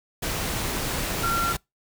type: tone in noise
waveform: sine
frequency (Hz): 1371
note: F6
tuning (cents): -32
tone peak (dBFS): -23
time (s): 1.23-1.53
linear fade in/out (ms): 10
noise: pink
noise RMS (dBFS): -28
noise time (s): 0.22-1.57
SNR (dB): +2
effects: noise-tail reverb RT60 0.2 s tail -26 dB re dry